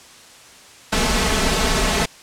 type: noise with comb filter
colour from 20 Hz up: pink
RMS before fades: -18 dBFS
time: 0.92-2.06 s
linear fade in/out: 10 ms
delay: 4.6 ms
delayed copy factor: +0.8
effects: white hiss -44 dBFS RMS until 2.22 s + low-pass 8000 Hz 12 dB/octave